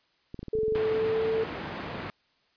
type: clicks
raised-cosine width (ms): 3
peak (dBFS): -25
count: 10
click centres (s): 0.344 / 0.392 / 0.43 / 0.483 / 0.553 / 0.587 / 0.633 / 0.682 / 0.723 / 0.757
type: tone with pitch glide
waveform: sine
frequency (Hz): 436.7 to 444.6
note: A4 to A4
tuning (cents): -13 to +18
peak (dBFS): -24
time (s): 0.53-1.44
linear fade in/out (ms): 5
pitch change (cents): +31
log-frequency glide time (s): 0.79-1.23
type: band-pass noise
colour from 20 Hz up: pink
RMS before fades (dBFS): -37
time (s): 0.75-2.1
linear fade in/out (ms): 0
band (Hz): 110 to 2500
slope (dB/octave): 12
effects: white hiss -68 dBFS RMS until 2.56 s + resampled to 11025 Hz